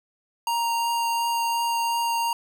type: tone with vibrato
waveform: square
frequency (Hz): 932.3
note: A#5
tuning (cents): 0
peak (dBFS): -23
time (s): 0.47-2.33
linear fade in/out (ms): 2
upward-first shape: triangle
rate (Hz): 2.8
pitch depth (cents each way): 9
effects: 9-bit